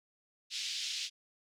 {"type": "band-pass noise", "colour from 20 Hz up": "white", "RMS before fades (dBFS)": -38, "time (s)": [0.5, 1.1], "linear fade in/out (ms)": 50, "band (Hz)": [2700, 5400], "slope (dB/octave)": 24, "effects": []}